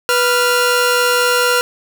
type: tone pair together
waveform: sawtooth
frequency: 491.4 / 1390 Hz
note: B4 / F6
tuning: -9 / -9 cents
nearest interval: octave + tritone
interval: 1800 cents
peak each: -11 dBFS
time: 0.09-1.61 s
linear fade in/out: 0 ms
effects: none